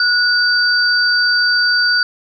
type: tone pair together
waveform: sine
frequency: 1463 / 4645 Hz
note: F#6 / D8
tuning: -20 / -20 cents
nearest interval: octave + minor sixth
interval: 2000 cents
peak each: -13 / -15 dBFS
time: 0-2.03 s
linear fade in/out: 2 ms
effects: none